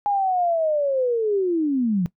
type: linear sweep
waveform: sine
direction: down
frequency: 827 to 167.6 Hz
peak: -18 dBFS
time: 0.06-2.06 s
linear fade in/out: 0 ms
effects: noise-tail reverb RT60 0.1 s tail -19 dB re dry